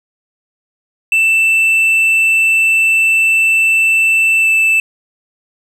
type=tone with pitch glide; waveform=triangle; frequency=2660 to 2642 Hz; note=E7 to E7; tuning=+15 to +3 cents; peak=-7 dBFS; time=1.12-4.8 s; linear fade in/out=2 ms; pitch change=-12 cents; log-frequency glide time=4.41-4.47 s; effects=none